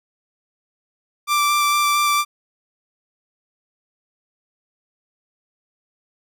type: tone with vibrato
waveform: sawtooth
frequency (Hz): 1174.7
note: D6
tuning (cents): 0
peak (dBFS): -12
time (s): 1.27-2.25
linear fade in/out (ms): 50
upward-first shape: square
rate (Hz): 4.4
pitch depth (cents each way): 8
effects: none

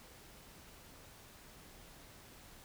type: silence
effects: pink hiss -57 dBFS RMS until 2.64 s

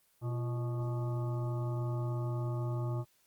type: harmonic tone with a mistuned harmonic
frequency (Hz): 122.5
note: B2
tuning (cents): -14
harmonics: 1 / 3 / 5 / 7 / 9 / 10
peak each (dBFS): -32 / -42 / -46 / -49 / -51 / -52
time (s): 0.21-3.05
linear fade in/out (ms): 50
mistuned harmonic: 3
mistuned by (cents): -100
effects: white hiss -70 dBFS RMS until 3.26 s + Opus 24 kbps

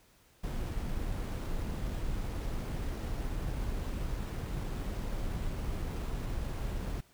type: noise with sample-and-hold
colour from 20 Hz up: brown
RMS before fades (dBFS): -35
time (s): 0.43-7.01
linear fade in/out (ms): 10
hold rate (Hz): 11025
effects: pink hiss -64 dBFS RMS until 7.13 s

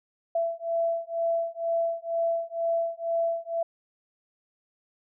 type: beating tone pair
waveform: sine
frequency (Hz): 668 / 670.1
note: E5 / E5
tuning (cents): +23 / +28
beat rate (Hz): 2.1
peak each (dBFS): -28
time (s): 0.35-3.63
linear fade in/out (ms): 5
effects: none

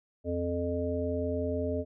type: harmonic tone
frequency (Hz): 87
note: F2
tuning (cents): -6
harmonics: 1 / 3 / 5 / 7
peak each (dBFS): -34 / -34 / -34 / -34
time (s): 0.24-1.85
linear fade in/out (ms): 50
effects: none

